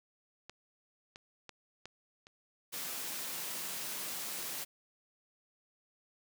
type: clicks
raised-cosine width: 0.2 ms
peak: -29 / -31 / -29 / -28 / -36 dBFS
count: 5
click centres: 0.496 / 1.159 / 1.493 / 1.856 / 2.269 s
type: high-pass noise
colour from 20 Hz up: white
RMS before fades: -40 dBFS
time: 2.72-4.65 s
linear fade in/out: 20 ms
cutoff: 130 Hz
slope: 48 dB/octave
effects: none